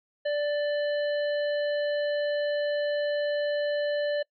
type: harmonic tone with a mistuned harmonic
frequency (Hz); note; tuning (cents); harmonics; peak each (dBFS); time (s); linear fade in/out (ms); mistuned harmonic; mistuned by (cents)
586; D5; -4; 1 / 3 / 5 / 7; -25 / -36 / -42 / -44; 0.25-4.23; 10; 5; +38
effects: noise-tail reverb RT60 0.1 s tail -26 dB re dry